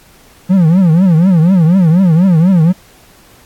triangle tone with vibrato, 174.61 Hz, F3, in tune, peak -3 dBFS, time 0.49-2.73 s, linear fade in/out 20 ms, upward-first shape triangle, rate 4.1 Hz, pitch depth 230 cents each way, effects pink hiss -44 dBFS RMS until 3.45 s + AAC 64 kbps

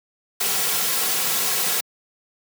white noise with comb filter, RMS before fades -22 dBFS, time 0.4-1.81 s, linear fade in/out 10 ms, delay 3.3 ms, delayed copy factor -0.6, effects high-pass 200 Hz 12 dB/octave

